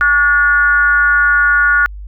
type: tone with frequency modulation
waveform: sine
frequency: 1443 Hz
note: F#6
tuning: 44 cents flat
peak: -8 dBFS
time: 0.01-1.86 s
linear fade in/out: 0 ms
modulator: 306 Hz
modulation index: 0.6
effects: added 50 Hz sine -26 dBFS peak until 2.07 s